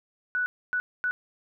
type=tone bursts at uneven times; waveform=sine; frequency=1480 Hz; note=F#6; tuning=in tune; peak=-24 dBFS; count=3; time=0.35-0.46 / 0.73-0.8 / 1.04-1.11 s; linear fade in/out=0 ms; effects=none